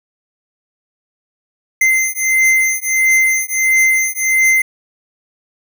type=beating tone pair; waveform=square; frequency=2075 / 2076.5 Hz; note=C7 / C7; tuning=-15 / -14 cents; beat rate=1.5 Hz; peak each=-15 dBFS; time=1.81-4.62 s; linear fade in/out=5 ms; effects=none